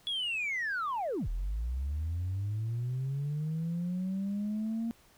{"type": "linear two-way sweep", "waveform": "sine", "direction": "down then up", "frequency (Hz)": [3406, 38.89, 232.3], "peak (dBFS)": -29, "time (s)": [0.07, 4.91], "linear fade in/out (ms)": 0, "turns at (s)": 1.28, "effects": ["tanh soft clip ceiling -28 dBFS", "pink hiss -62 dBFS RMS until 5.17 s"]}